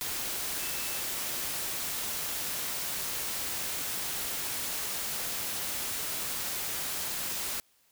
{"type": "tone in noise", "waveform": "sine", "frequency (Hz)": 2641, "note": "E7", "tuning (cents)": 3, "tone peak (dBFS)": -44, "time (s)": [0.6, 1], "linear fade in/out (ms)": 0, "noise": "white", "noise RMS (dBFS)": -34, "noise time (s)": [0.01, 7.6], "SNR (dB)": -13, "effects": ["white hiss -67 dBFS RMS until 7.91 s"]}